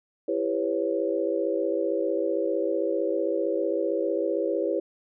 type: chord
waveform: sine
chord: C# half-diminished seventh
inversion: first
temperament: just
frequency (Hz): 332.6 / 399.1 / 498.9 / 554.4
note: E4 / G4 / B4 / C#5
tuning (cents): +16 / +31 / +17 / 0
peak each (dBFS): -29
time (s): 0.28-4.8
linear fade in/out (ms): 5
effects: none